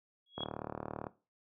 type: tone with exponential growth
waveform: sine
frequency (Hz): 3322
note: G#7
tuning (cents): 0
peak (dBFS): -34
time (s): 0.26-0.44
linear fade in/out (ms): 5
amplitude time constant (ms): 37
type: click train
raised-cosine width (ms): 1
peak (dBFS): -24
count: 27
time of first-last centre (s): 0.38-1.068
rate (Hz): 37.8
effects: noise-tail reverb RT60 0.3 s tail -17 dB re dry + high-pass 100 Hz 12 dB/octave